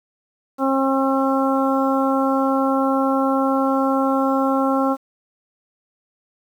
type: harmonic tone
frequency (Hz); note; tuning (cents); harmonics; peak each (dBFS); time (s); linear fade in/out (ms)
268.9; C4; +47; 1 / 2 / 3 / 4 / 5; -19 / -22 / -24 / -25 / -26; 0.58-4.97; 50
effects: 8-bit